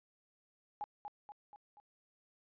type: tone with echo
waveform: sine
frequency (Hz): 830.6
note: G#5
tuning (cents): 0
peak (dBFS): -37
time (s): 0.81-0.84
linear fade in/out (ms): 0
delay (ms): 240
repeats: 4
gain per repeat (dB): -5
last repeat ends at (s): 1.8
effects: resampled to 11025 Hz